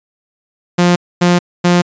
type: tone bursts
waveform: sawtooth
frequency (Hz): 176.1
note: F3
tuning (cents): +15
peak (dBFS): -4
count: 3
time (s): 0.78-1.82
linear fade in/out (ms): 10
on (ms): 180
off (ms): 250
effects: resampled to 16000 Hz